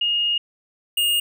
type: tone pair in turn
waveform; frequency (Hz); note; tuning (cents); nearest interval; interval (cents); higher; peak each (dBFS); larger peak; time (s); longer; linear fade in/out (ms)
sine / square; 2853 / 2842; F7 / F7; +36 / +30; unison; 6; first; -18; neither; 0.01-0.38 / 0.97-1.2; first; 5
effects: none